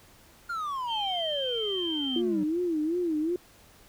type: exponential sweep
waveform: triangle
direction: down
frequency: 1429 to 185 Hz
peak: -28 dBFS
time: 0.49-2.44 s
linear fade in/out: 10 ms
type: tone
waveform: sine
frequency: 3136 Hz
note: G7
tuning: in tune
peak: -30 dBFS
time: 0.87-2.22 s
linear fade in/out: 50 ms
type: tone with vibrato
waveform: sine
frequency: 329.6 Hz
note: E4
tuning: in tune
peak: -25 dBFS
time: 2.16-3.36 s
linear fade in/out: 2 ms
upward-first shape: sine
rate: 2.7 Hz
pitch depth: 150 cents each way
effects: pink hiss -56 dBFS RMS until 3.88 s